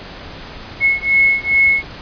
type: beating tone pair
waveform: sine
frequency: 2182 / 2184.4 Hz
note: C#7 / C#7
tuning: -28 / -26 cents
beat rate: 2.4 Hz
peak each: -14 dBFS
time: 0.8-1.84 s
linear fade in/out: 50 ms
effects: pink hiss -33 dBFS RMS until 2.01 s + resampled to 11025 Hz